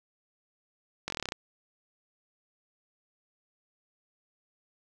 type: slowing click train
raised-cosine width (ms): 0.2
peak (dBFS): -15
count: 10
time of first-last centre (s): 1.08-1.321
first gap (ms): 21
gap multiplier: 1.06
effects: none